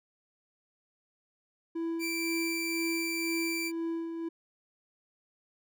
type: tone with tremolo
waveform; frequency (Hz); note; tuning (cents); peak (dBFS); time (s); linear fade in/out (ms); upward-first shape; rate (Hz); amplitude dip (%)
triangle; 331.3; E4; +9; -28; 1.75-4.29; 10; sine; 2; 45
type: tone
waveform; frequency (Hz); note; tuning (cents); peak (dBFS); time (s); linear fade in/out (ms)
sawtooth; 2340; D7; -7; -29; 1.99-3.72; 50
effects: none